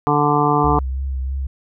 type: harmonic tone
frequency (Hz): 146.83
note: D3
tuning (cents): 0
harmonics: 1 / 2 / 3 / 5 / 6 / 7 / 8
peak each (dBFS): -21 / -21 / -21 / -21 / -21 / -21 / -21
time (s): 0.07-0.79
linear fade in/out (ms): 0
type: tone with vibrato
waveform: sine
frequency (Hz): 66.4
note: C2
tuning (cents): +26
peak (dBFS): -20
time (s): 0.64-1.47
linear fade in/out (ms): 5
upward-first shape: triangle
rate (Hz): 3.1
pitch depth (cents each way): 47
effects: none